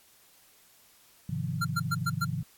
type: chord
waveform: sine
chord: F minor seventh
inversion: first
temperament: equal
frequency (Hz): 103.83 / 130.81 / 155.56 / 174.61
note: Ab2 / C3 / Eb3 / F3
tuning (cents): 0 / 0 / 0 / 0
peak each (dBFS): -37 / -34 / -34 / -36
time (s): 1.29-2.43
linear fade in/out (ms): 5
type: tone bursts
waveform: square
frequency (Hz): 1382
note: F6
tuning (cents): -19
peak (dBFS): -27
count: 5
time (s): 1.61-2.25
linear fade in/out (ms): 10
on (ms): 40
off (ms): 110
effects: white hiss -60 dBFS RMS until 2.57 s + AAC 64 kbps